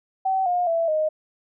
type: tone with pitch steps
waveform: sine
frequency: 764 / 712.8 / 665.1 / 620.6 Hz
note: G5 / F5 / E5 / D#5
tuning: -45 / +35 / +15 / -5 cents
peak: -19 dBFS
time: 0.25-1.09 s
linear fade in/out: 10 ms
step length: 210 ms
effects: none